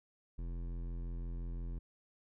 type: tone with hard clipping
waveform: triangle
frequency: 42.88 Hz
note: F1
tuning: 31 cents flat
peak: -40 dBFS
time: 0.38-1.79 s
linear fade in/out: 10 ms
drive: 18 dB
effects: none